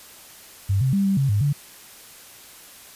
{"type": "tone with pitch steps", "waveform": "sine", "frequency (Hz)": [97.9, 131.9, 197.5, 195.1, 137, 102.7, 143.8], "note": ["G2", "C3", "G3", "G3", "C#3", "G#2", "D3"], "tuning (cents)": [-2, 14, 13, -8, -20, -19, -36], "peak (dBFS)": -17, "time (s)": [0.69, 1.53], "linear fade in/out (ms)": 10, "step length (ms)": 120, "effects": ["white hiss -45 dBFS RMS until 2.95 s", "resampled to 32000 Hz"]}